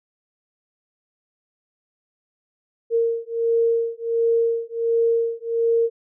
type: beating tone pair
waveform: sine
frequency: 460.7 / 462.1 Hz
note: A#4 / A#4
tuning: -20 / -15 cents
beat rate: 1.4 Hz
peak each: -21 dBFS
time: 2.9-5.9 s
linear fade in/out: 50 ms
effects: none